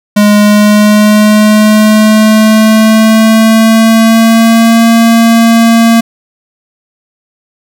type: tone with pitch glide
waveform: square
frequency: 207.7 to 229.1 Hz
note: G#3 to A#3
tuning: 0 to -30 cents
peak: -3 dBFS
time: 0.16-6.01 s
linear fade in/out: 10 ms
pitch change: +170 cents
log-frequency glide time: 0.39-4.86 s
effects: none